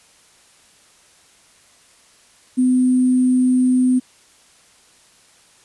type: tone with sample-and-hold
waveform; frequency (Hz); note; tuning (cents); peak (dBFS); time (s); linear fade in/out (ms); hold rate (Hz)
sine; 253.5; B3; +45; -12; 2.57-4; 20; 8820
effects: white hiss -52 dBFS RMS until 5.64 s + resampled to 24000 Hz